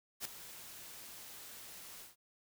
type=noise with ADSR envelope; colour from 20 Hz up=white; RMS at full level=-38 dBFS; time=0.2-2.16 s; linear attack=52 ms; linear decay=4 ms; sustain=-13 dB; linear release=150 ms; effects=none